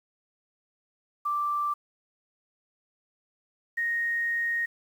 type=tone pair in turn; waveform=sine; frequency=1174.7 / 1864.7 Hz; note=D6 / A#6; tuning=0 / 0 cents; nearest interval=minor sixth; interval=800 cents; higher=second; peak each=-25 dBFS; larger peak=neither; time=1.25-1.74 / 3.77-4.66 s; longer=second; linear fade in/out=10 ms; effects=9-bit

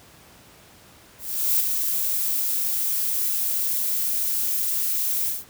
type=noise with ADSR envelope; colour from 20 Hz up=violet; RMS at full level=-19 dBFS; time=1.18-5.45 s; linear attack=420 ms; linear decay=7 ms; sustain=-5 dB; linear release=180 ms; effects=pink hiss -50 dBFS RMS until 5.49 s + high-pass 60 Hz 12 dB/octave

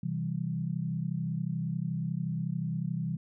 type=chord; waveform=sine; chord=C major; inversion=none; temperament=equal; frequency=130.81 / 164.81 / 196 Hz; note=C3 / E3 / G3; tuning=0 / 0 / 0 cents; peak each=-35 / -32 / -37 dBFS; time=0.03-3.17 s; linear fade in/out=5 ms; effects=none

